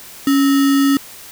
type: tone with sample-and-hold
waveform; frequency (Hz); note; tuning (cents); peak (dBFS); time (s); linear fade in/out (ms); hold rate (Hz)
sine; 277.2; C#4; 0; -10; 0.27-0.97; 2; 1575
effects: white hiss -37 dBFS RMS until 1.31 s